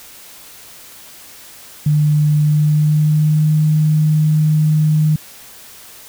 sine tone with pitch glide, 150 to 153.86 Hz, D3 to D#3, +37 to -19 cents, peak -10 dBFS, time 1.86-5.16 s, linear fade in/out 5 ms, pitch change +44 cents, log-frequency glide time 2.43-3.53 s, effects white hiss -39 dBFS RMS until 6.08 s

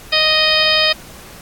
harmonic tone, 622.3 Hz, D#5, in tune, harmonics 1 / 2 / 3 / 4 / 5 / 6 / 7 / 8, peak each -20 / -23 / -20 / -19 / -18 / -19 / -22 / -18 dBFS, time 0.12-0.93 s, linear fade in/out 10 ms, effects pink hiss -38 dBFS RMS until 1.41 s + AAC 64 kbps

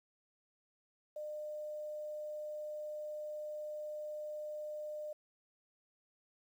sine tone, 604 Hz, D5, 48 cents sharp, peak -40 dBFS, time 1.16-5.13 s, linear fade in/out 5 ms, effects 11-bit

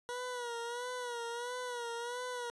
20% pulse tone with vibrato, 483.1 Hz, B4, 38 cents flat, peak -33 dBFS, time 0.09-2.5 s, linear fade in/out 0 ms, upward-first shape sine, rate 1.5 Hz, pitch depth 63 cents each way, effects resampled to 24000 Hz

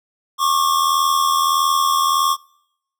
square tone pair together, 1091 / 1172.6 Hz, C#6 / D6, -28 / -3 cents, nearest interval minor second, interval 125 cents, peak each -17 / -20 dBFS, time 0.38-2.37 s, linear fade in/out 50 ms, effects noise-tail reverb RT60 0.8 s tail -26 dB re dry

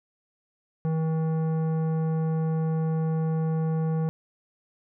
sine tone with tanh clipping, 160 Hz, D#3, 49 cents sharp, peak -25 dBFS, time 0.85-4.09 s, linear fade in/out 0 ms, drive 13 dB, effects none

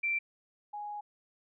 sine tone pair in turn, 2349 / 830.5 Hz, D7 / G#5, 0 / 0 cents, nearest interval octave + tritone, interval 1800 cents, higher first, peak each -28 / -37 dBFS, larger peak first, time 0.03-0.19 / 0.73-1.01 s, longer second, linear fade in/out 10 ms, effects none

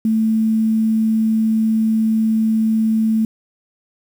sine tone with quantisation, 220.9 Hz, A3, 7 cents sharp, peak -13 dBFS, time 0.05-3.25 s, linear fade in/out 2 ms, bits 7, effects none

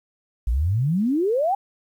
sine exponential sweep, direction up, 52.9 to 821 Hz, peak -18 dBFS, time 0.47-1.55 s, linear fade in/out 5 ms, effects 9-bit

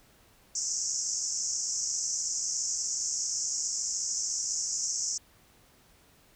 pink band-pass noise, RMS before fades -32 dBFS, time 0.55-5.18 s, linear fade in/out 5 ms, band 5400 to 7500 Hz, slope 96 dB/octave, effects pink hiss -61 dBFS RMS until 6.35 s

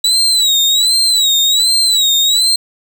35% pulse tone with vibrato, 3911 Hz, B7, 18 cents flat, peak -8 dBFS, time 0.04-2.56 s, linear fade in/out 5 ms, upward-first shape sine, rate 1.3 Hz, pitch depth 110 cents each way, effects none

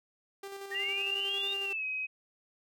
sawtooth tone with tremolo, 394.9 Hz, G4, 13 cents sharp, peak -36 dBFS, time 0.43-1.73 s, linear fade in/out 5 ms, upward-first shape square, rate 11 Hz, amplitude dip 35%
sine linear sweep, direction up, 1822 to 3746 Hz, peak -35 dBFS, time 0.71-1.54 s, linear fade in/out 10 ms
sine tone with pitch glide, 2794 to 2533 Hz, F7 to D#7, 0 to +30 cents, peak -32 dBFS, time 0.74-2.07 s, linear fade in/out 20 ms, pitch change -170 cents, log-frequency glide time 1.63-1.84 s
effects none

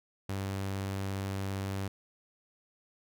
sawtooth tone, 97.4 Hz, G2, 11 cents flat, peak -29 dBFS, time 0.29-1.88 s, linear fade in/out 5 ms, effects none

